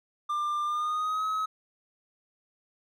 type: tone with pitch glide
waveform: triangle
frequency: 1193 to 1278.6 Hz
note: D6 to D#6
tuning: +27 to +47 cents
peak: -25 dBFS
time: 0.29-1.46 s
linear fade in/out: 10 ms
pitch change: +120 cents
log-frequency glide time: 0.65-1.25 s
effects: none